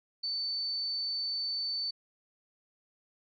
sine tone, 4524 Hz, C#8, 34 cents sharp, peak -31 dBFS, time 0.23-1.91 s, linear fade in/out 10 ms, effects none

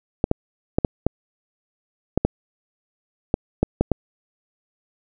clicks, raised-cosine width 2 ms, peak -3 dBFS, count 11, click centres 0.241 / 0.314 / 0.785 / 0.848 / 1.066 / 2.176 / 2.25 / 3.341 / 3.63 / 3.81 / 3.917 s, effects none

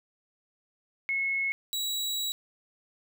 sine / sawtooth tone pair in turn, 2183 / 3890 Hz, C#7 / B7, -27 / -27 cents, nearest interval minor seventh, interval 1000 cents, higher second, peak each -26 dBFS, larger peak neither, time 1.09-1.52 / 1.73-2.32 s, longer second, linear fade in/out 0 ms, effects none

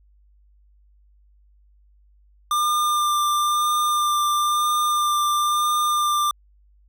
square tone with vibrato, 1196 Hz, D6, 31 cents sharp, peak -19 dBFS, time 2.51-6.31 s, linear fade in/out 2 ms, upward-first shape sine, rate 1 Hz, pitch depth 13 cents each way, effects added 50 Hz sine -53 dBFS peak until 6.88 s

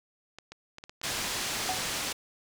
clicks, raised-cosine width 0.2 ms, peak -26 dBFS, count 9, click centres 0.386 / 0.52 / 0.784 / 0.839 / 0.895 / 1.015 / 1.115 / 1.147 / 1.217 s
white low-pass noise, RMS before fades -33 dBFS, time 1.03-2.13 s, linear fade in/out 10 ms, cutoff 6600 Hz, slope 12 dB/octave
sine tone with exponential decay, 747 Hz, F#5, 16 cents sharp, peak -25 dBFS, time 1.69-1.84 s, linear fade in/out 1 ms, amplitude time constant 31 ms
effects none

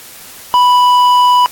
sine tone with tanh clipping, 987.8 Hz, B5, in tune, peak -7 dBFS, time 0.54-1.46 s, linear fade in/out 0 ms, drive 9 dB, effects white hiss -34 dBFS RMS until 1.51 s + AAC 64 kbps

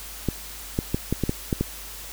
clicks, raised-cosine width 3 ms, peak -9 dBFS, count 8, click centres 0.287 / 0.789 / 0.945 / 1.126 / 1.237 / 1.294 / 1.528 / 1.61 s, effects added 50 Hz sine -43 dBFS peak until 2.12 s + white hiss -39 dBFS RMS until 2.12 s

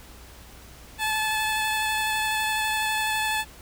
15% pulse tone with vibrato, 867 Hz, A5, 26 cents flat, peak -17 dBFS, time 0.98-3.45 s, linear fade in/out 50 ms, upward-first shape sine, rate 12 Hz, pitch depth 11 cents each way, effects added 60 Hz sine -48 dBFS peak until 3.61 s + pink hiss -48 dBFS RMS until 3.61 s

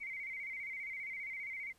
sine tone with vibrato, 2163 Hz, C#7, 43 cents flat, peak -40 dBFS, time 0-1.73 s, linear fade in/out 20 ms, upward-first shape square, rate 15 Hz, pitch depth 69 cents each way, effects pink hiss -69 dBFS RMS until 1.78 s + resampled to 32000 Hz

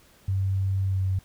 sine tone with pitch glide, 96.3 to 94.7 Hz, G2 to F#2, -30 to +41 cents, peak -22 dBFS, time 0.28-1.19 s, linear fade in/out 5 ms, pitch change -29 cents, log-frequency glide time 0.85-1 s, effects pink hiss -57 dBFS RMS until 1.24 s

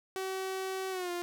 sawtooth tone with pitch glide, 380 to 350.5 Hz, F#4 to F4, +46 to +6 cents, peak -30 dBFS, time 0.16-1.22 s, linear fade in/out 0 ms, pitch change -140 cents, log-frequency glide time 0.9-1.11 s, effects none

